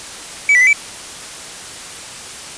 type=tone with pitch steps; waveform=triangle; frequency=2286 / 1969 / 2028 / 2309 Hz; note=D7 / B6 / B6 / D7; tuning=-47 / -6 / +45 / -30 cents; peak=-6 dBFS; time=0.49-0.73 s; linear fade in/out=2 ms; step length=60 ms; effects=white hiss -31 dBFS RMS until 2.57 s + resampled to 22050 Hz